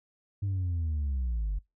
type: linear sweep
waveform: sine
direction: down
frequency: 101.2 to 45.95 Hz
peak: -25 dBFS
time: 0.42-1.59 s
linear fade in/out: 10 ms
effects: noise-tail reverb RT60 0.2 s tail -25 dB re dry + tanh soft clip ceiling -26 dBFS